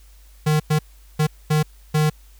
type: tone bursts at uneven times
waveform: square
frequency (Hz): 153.1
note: D#3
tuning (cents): -28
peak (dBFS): -16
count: 5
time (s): 0.46-0.6 / 0.7-0.79 / 1.19-1.27 / 1.5-1.63 / 1.94-2.1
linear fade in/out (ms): 10
effects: added 50 Hz sine -45 dBFS peak until 2.39 s + white hiss -56 dBFS RMS until 2.39 s